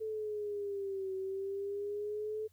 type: exponential two-way sweep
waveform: sine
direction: down then up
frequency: 440 to 379.1 to 435.3 Hz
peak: -35 dBFS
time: 0-2.48 s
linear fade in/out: 20 ms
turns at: 1.14 s
effects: added 91 Hz sine -66 dBFS peak until 2.52 s + white hiss -74 dBFS RMS until 2.52 s